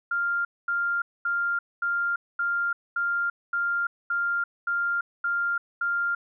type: tone bursts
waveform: sine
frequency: 1396.9 Hz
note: F6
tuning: in tune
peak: -23 dBFS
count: 11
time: 0.11-6.15 s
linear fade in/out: 5 ms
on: 340 ms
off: 230 ms
effects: none